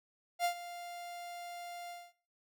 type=tone with ADSR envelope; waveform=45% pulse; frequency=698.5 Hz; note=F5; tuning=in tune; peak=-28 dBFS; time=0.39-2.13 s; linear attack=57 ms; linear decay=91 ms; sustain=-15 dB; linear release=230 ms; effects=noise-tail reverb RT60 0.4 s tail -17 dB re dry